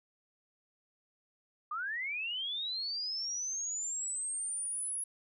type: linear sweep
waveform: sine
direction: up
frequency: 1174.7 to 10550 Hz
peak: -34 dBFS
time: 1.71-5.04 s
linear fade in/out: 5 ms
effects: none